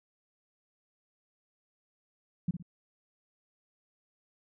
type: tone with echo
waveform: sine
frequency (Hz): 173.8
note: F3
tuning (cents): -8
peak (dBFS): -25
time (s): 2.48-2.51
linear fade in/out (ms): 5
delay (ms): 58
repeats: 2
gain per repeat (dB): -9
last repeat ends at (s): 2.626
effects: none